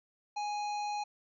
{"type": "harmonic tone with a mistuned harmonic", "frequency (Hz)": 830.6, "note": "G#5", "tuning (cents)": 0, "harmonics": [1, 3, 5, 7, 8], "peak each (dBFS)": [-33, -46, -47, -54, -57], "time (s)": [0.36, 1.04], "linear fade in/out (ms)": 10, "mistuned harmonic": 8, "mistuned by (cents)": 25, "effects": []}